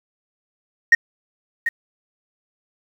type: tone with echo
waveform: sine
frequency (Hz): 1864.7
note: A#6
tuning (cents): 0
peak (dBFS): -5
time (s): 0.92-0.95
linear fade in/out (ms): 5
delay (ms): 740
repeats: 1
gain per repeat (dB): -12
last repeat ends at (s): 1.69
effects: tanh soft clip ceiling -5 dBFS + 7-bit